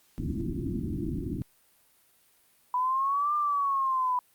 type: low-pass noise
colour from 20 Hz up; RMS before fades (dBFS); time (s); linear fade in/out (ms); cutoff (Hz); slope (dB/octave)
white; -32; 0.18-1.42; 0; 350; 96
type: exponential two-way sweep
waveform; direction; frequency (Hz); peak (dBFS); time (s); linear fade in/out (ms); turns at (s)
sine; up then down; 987.8 to 1200 to 987.8; -24; 2.74-4.19; 2; 3.35
effects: white hiss -64 dBFS RMS until 4.34 s + Opus 48 kbps